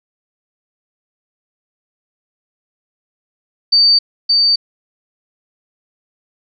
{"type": "tone with echo", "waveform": "sine", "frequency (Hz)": 4600, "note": "D8", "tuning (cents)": -37, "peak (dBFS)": -7, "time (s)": [3.72, 3.99], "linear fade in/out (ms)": 10, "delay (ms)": 570, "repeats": 1, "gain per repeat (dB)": -2, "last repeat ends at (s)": 4.56, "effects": []}